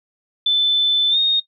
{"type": "tone with pitch glide", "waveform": "sine", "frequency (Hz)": [3520, 3706], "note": ["A7", "A#7"], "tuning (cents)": [0, -11], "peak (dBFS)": -13, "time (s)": [0.46, 1.4], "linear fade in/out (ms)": 5, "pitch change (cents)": 89, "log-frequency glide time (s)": [1.1, 1.18], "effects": ["noise-tail reverb RT60 0.1 s tail -19 dB re dry"]}